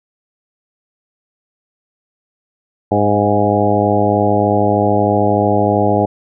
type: harmonic tone with a mistuned harmonic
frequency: 103.2 Hz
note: G#2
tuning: 10 cents flat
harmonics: 1 / 2 / 3 / 4 / 5 / 6 / 7 / 8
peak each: -19 / -19 / -19 / -19 / -19 / -19 / -19 / -19 dBFS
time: 2.91-6.06 s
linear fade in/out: 10 ms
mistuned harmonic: 6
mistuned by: +28 cents
effects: none